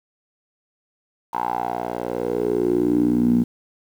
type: tone with band-pass filter sweep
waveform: 10% pulse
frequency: 59.9 Hz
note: A#1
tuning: 48 cents sharp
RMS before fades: -21 dBFS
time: 1.33-3.44 s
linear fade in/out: 10 ms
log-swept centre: 930 to 220 Hz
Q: 5.8
effects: 8-bit